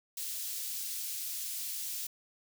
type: high-pass noise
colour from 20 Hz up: white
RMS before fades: -38 dBFS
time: 0.17-2.07 s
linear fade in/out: 5 ms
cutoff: 3900 Hz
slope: 12 dB/octave
effects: none